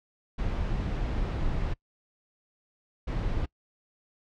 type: noise bursts at uneven times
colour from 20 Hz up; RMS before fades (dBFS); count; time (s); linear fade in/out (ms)
brown; -29; 2; 0.38-1.74 / 3.07-3.46; 10
effects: noise-tail reverb RT60 0.1 s tail -24 dB re dry + low-pass 4000 Hz 12 dB/octave